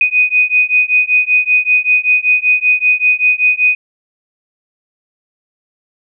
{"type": "beating tone pair", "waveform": "sine", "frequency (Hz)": [2489, 2494.2], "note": ["D#7", "D#7"], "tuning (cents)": [0, 4], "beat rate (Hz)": 5.2, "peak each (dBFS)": -12, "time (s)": [0.01, 3.75], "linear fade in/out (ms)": 2, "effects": []}